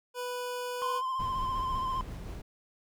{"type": "tone", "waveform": "25% pulse", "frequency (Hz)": 493.9, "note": "B4", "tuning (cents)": 0, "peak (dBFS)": -30, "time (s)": [0.14, 1.02], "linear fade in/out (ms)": 50}
{"type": "tone with vibrato", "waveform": "triangle", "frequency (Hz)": 1041, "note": "C6", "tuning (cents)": -9, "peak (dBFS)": -28, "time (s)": [0.82, 2.01], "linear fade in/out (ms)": 0, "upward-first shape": "sine", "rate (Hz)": 15, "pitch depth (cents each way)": 36}
{"type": "noise with tremolo", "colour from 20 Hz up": "brown", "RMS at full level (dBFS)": -38, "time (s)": [1.19, 2.42], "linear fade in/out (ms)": 10, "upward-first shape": "sine", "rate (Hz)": 5.6, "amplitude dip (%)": 25}
{"effects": []}